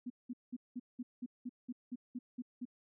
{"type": "tone bursts", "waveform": "sine", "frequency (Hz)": 246.9, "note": "B3", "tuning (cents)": 0, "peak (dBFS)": -38, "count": 12, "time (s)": [0.06, 2.654], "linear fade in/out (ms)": 10, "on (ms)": 42, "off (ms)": 190, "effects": []}